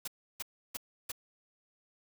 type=noise bursts; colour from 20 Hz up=white; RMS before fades=-38 dBFS; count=4; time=0.05-1.118 s; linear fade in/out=5 ms; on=27 ms; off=320 ms; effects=none